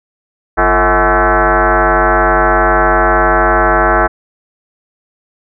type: tone with frequency modulation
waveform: sine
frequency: 344.2 Hz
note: F4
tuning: 25 cents flat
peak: -7 dBFS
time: 0.57-4.08 s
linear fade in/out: 20 ms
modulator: 197 Hz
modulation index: 6.7
effects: none